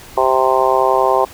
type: harmonic tone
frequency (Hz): 130.81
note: C3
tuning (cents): 0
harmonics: 3 / 4 / 5 / 6 / 7 / 8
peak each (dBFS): -18 / -18 / -18 / -18 / -18 / -18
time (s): 0.17-1.25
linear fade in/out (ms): 5
effects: pink hiss -38 dBFS RMS until 1.33 s